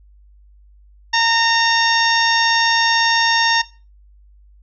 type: harmonic tone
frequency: 918 Hz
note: A#5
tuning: 27 cents flat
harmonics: 1 / 2 / 3 / 4 / 5 / 6 / 7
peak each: -18 / -18 / -23 / -22 / -29 / -21 / -30 dBFS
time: 1.13-3.62 s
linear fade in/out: 10 ms
effects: noise-tail reverb RT60 0.3 s tail -17 dB re dry + added 50 Hz sine -45 dBFS peak until 4.62 s